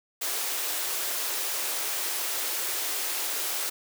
white high-pass noise, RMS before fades -30 dBFS, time 0.21-3.7 s, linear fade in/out 10 ms, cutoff 310 Hz, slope 48 dB/octave, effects none

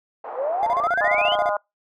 white band-pass noise, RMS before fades -33 dBFS, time 0.24-0.88 s, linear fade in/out 5 ms, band 540 to 910 Hz, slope 24 dB/octave
sine exponential sweep, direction up, 484.1 to 3322 Hz, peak -21 dBFS, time 0.35-1.37 s, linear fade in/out 50 ms
triangle tone bursts, 697 Hz, F5, 4 cents flat, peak -18 dBFS, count 13, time 0.63-1.491 s, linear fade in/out 0 ms, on 33 ms, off 36 ms
harmonic tone, 205.2 Hz, G#3, 21 cents flat, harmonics 3 / 4 / 5 / 6 / 7, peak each -23 / -27 / -28 / -31 / -30 dBFS, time 1.01-1.57 s, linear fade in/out 5 ms
effects noise-tail reverb RT60 0.2 s tail -26 dB re dry

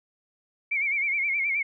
sine tone with vibrato, 2244 Hz, C#7, 21 cents sharp, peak -23 dBFS, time 0.71-1.63 s, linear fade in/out 10 ms, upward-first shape sine, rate 9.5 Hz, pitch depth 91 cents each way, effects none

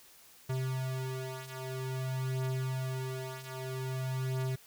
square beating tone pair, 130 / 130.51 Hz, C3 / C3, -11 / -4 cents, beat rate 0.51 Hz, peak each -39 / -36 dBFS, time 0.49-4.56 s, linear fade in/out 10 ms, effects white hiss -58 dBFS RMS until 4.66 s

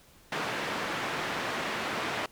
white band-pass noise, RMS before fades -33 dBFS, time 0.32-2.26 s, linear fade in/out 2 ms, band 140 to 2000 Hz, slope 12 dB/octave, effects pink hiss -58 dBFS RMS until 2.31 s

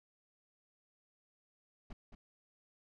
brown noise with echo, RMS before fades -45 dBFS, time 1.9-1.93 s, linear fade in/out 5 ms, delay 220 ms, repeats 1, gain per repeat -7 dB, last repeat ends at 2.15 s, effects low-pass 5000 Hz 12 dB/octave

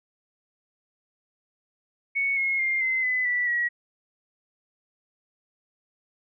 sine tone with pitch steps, 2217 / 2164 / 2112 / 2061 / 2012 / 1963.7 / 1916.7 Hz, C#7 / C#7 / C7 / C7 / B6 / B6 / A#6, 0 / -42 / +16 / -27 / +32 / -10 / +48 cents, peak -22 dBFS, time 2.15-3.69 s, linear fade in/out 20 ms, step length 220 ms, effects none

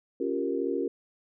sine chord, G half-diminished seventh, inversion second, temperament equal, 277.2 / 349.2 / 392 / 466.2 Hz, Db4 / F4 / G4 / Bb4, 0 / 0 / 0 / 0 cents, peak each -32 dBFS, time 0.2-0.88 s, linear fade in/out 5 ms, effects none

